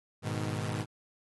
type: chord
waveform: sawtooth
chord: G# minor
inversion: none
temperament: equal with one note detuned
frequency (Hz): 104.49 / 123.47 / 155.56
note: G#2 / B2 / D#3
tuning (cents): +11 / 0 / 0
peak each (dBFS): -31 / -33 / -33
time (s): 0.22-0.86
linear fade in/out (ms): 50
effects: AAC 32 kbps